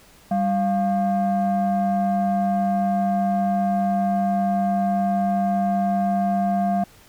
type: tone pair together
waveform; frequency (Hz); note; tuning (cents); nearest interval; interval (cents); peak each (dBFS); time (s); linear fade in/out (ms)
sine; 196.1 / 698.8; G3 / F5; +1 / +1; octave + minor seventh; 2200; -19; 0.31-6.84; 5
effects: tanh soft clip ceiling -15 dBFS + pink hiss -51 dBFS RMS until 7.08 s